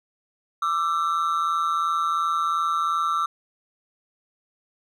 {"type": "ring-modulated tone", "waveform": "triangle", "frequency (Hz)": 1255, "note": "D#6", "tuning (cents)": 15, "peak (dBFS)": -16, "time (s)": [0.62, 3.26], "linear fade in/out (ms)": 5, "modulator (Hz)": 81.4, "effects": []}